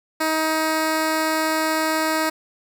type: tone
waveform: 10% pulse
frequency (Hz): 315.9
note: D#4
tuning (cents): +26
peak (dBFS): -11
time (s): 0.2-2.3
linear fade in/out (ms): 10
effects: none